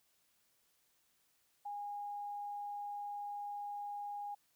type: tone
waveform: sine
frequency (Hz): 819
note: G#5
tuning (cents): -24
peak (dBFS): -40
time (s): 1.65-4.35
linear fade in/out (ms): 10
effects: white hiss -75 dBFS RMS until 4.55 s